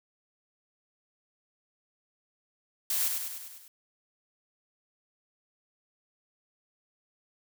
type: noise with echo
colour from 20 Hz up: blue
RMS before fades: -29 dBFS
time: 2.9-3.08 s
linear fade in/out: 2 ms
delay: 100 ms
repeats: 6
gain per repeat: -4 dB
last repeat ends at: 3.68 s
effects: none